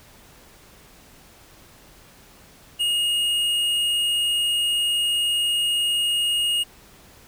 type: tone with hard clipping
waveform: sine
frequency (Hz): 2861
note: F7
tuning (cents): +41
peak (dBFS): -21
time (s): 2.79-6.64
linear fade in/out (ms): 20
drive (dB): 8
effects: pink hiss -50 dBFS RMS until 7.27 s